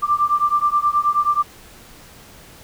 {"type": "beating tone pair", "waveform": "sine", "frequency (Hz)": [1177, 1186.4], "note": ["D6", "D6"], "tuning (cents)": [3, 17], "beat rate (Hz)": 9.4, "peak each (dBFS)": -18, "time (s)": [0.02, 1.43], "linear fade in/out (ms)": 20, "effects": ["pink hiss -44 dBFS RMS until 2.63 s"]}